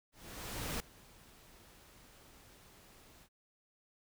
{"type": "noise with ADSR envelope", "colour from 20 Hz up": "pink", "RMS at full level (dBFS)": -38, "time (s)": [0.12, 3.29], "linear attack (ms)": 680, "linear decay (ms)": 4, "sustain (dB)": -22, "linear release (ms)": 63, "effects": []}